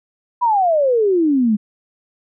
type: exponential sweep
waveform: sine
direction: down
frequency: 1000 to 203.1 Hz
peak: -12 dBFS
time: 0.41-1.57 s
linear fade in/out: 20 ms
effects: none